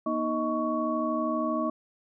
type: tone cluster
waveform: sine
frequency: 239.8 / 312.6 / 629 / 1117 Hz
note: A#3 / D#4 / D#5 / C#6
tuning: +49 / +8 / +19 / +13 cents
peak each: -31 dBFS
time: 0.06-1.7 s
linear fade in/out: 5 ms
effects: none